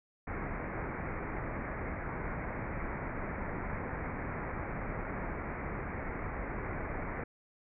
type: low-pass noise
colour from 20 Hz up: pink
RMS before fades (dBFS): -38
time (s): 0.27-7.24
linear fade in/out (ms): 5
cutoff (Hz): 2300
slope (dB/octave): 96
effects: none